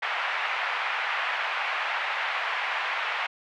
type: band-pass noise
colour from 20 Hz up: white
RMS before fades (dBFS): -29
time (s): 0.02-3.27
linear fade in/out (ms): 10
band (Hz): 710 to 2500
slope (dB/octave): 24
effects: none